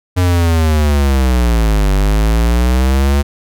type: linear two-way sweep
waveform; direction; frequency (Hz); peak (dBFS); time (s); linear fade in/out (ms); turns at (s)
square; down then up; 91.5 to 48.02 to 71.8; -10; 0.16-3.23; 20; 1.92
effects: none